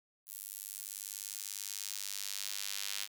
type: tone with high-pass filter sweep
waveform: square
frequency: 50.1 Hz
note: G1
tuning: 38 cents sharp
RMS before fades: -42 dBFS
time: 0.26-3.08 s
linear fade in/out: 50 ms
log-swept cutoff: 11000 to 3400 Hz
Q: 0.98
effects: none